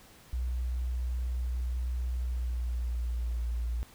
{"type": "tone with pitch glide", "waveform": "sine", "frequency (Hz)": [61.74, 58.71], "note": ["B1", "A#1"], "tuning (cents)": [0, 13], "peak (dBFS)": -29, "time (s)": [0.33, 3.83], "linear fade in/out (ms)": 0, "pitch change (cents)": -87, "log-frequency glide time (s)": [2.12, 3.39], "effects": ["pink hiss -56 dBFS RMS until 3.94 s"]}